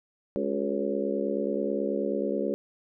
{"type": "harmonic tone with a mistuned harmonic", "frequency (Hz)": 69.3, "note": "C#2", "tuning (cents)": 0, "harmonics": [3, 4, 5, 6, 7, 8], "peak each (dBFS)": [-33, -33, -33, -33, -33, -33], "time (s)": [0.36, 2.54], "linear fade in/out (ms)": 0, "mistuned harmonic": 5, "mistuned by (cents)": 58, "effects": []}